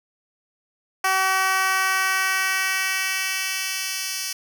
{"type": "tone with high-pass filter sweep", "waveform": "10% pulse", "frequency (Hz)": 380, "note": "F#4", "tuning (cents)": 46, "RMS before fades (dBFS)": -23, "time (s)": [1.04, 4.33], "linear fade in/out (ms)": 5, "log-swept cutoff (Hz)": [790, 4200], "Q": 1.2, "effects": []}